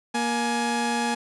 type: tone pair together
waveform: sawtooth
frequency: 235.7 / 840 Hz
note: A#3 / G#5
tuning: +19 / +19 cents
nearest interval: octave + minor seventh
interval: 2200 cents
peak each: -22 dBFS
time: 0.14-1.15 s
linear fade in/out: 10 ms
effects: resampled to 24000 Hz